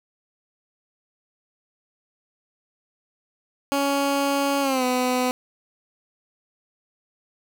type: tone with pitch glide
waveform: 15% pulse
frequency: 279.6 to 252 Hz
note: C#4 to B3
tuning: +15 to +35 cents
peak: -14 dBFS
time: 3.72-5.31 s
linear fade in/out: 0 ms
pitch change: -180 cents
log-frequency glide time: 4.61-4.84 s
effects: none